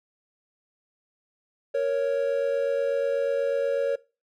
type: tone pair together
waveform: triangle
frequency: 466.2 / 554.4 Hz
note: A#4 / C#5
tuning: 0 / 0 cents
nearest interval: minor third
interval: 300 cents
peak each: -25 / -22 dBFS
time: 1.74-3.96 s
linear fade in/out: 10 ms
effects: noise-tail reverb RT60 0.3 s tail -21 dB re dry